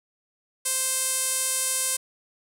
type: tone with band-pass filter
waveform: sawtooth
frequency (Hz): 523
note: C5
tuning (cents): -1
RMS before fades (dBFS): -26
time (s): 0.65-1.97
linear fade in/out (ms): 10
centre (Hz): 9400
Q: 2.7
effects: none